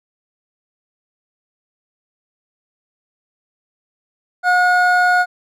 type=tone pair together; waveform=triangle; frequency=721 / 1446.6 Hz; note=F#5 / F#6; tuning=-45 / -39 cents; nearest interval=octave; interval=1206 cents; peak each=-12 dBFS; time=4.43-5.26 s; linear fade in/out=50 ms; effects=none